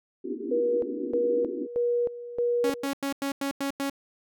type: band-pass noise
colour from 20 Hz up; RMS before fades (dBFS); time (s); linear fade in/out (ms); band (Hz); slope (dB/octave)
white; -33; 0.24-1.67; 10; 240 to 400; 96
type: tone with tremolo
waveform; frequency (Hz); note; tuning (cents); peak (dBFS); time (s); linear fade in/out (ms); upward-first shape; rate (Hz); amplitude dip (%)
sine; 480; B4; -49; -22; 0.51-2.87; 10; square; 1.6; 80
type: tone bursts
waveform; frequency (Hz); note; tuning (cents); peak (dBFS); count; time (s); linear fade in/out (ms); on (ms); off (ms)
sawtooth; 277.2; C#4; 0; -23; 7; 2.64-3.898; 2; 100; 93
effects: none